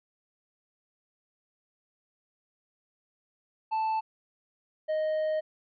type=tone pair in turn; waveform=triangle; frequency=880 / 622.3 Hz; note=A5 / D#5; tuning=0 / 0 cents; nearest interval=tritone; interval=600 cents; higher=first; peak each=-24 dBFS; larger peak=neither; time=3.71-4.01 / 4.88-5.41 s; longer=second; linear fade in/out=20 ms; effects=resampled to 11025 Hz